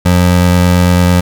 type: tone pair together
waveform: square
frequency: 89.1 / 178.2 Hz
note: F2 / F3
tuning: +35 / +35 cents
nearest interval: octave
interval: 1200 cents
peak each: -10 dBFS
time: 0.05-1.21 s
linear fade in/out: 10 ms
effects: none